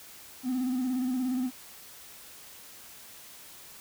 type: tone with vibrato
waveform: triangle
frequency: 254.5 Hz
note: C4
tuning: 48 cents flat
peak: -24 dBFS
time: 0.43-1.51 s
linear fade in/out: 50 ms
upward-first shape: square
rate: 17 Hz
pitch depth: 44 cents each way
effects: tanh soft clip ceiling -21 dBFS + white hiss -49 dBFS RMS until 3.8 s